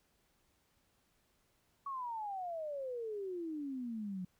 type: exponential sweep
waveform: sine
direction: down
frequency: 1131 to 178.2 Hz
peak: -38 dBFS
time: 1.86-4.25 s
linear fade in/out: 5 ms
effects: pink hiss -75 dBFS RMS until 4.39 s